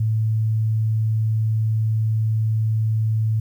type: tone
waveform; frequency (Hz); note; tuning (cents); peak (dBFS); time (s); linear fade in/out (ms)
sine; 110; A2; 0; -17; 0-3.4; 5
effects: 9-bit